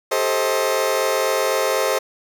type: chord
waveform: sawtooth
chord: A half-diminished seventh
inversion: third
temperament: just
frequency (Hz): 396 / 440 / 528 / 633.6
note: G4 / A4 / C5 / Eb5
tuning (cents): +18 / 0 / +16 / +31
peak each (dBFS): -22 / -20 / -17 / -20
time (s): 0.11-1.99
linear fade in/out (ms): 10
effects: none